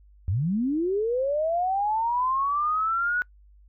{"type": "linear sweep", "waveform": "sine", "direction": "up", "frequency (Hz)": [79.5, 1480], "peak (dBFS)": -22, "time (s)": [0.28, 3.22], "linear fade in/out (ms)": 0, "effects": ["noise-tail reverb RT60 0.1 s tail -24 dB re dry", "added 50 Hz sine -51 dBFS peak until 3.68 s"]}